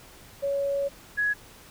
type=tone pair in turn; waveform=sine; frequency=559 / 1675.1 Hz; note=C#5 / G#6; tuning=+14 / +14 cents; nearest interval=octave + perfect fifth; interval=1900 cents; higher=second; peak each=-24 / -22 dBFS; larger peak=second; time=0.42-0.89 / 1.17-1.34 s; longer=first; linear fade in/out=20 ms; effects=pink hiss -50 dBFS RMS until 1.7 s